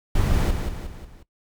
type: noise with echo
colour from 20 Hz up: brown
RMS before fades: -20 dBFS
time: 0.15-0.51 s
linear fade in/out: 5 ms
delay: 180 ms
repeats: 4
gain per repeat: -6 dB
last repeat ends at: 1.23 s
effects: noise-tail reverb RT60 0.1 s tail -19 dB re dry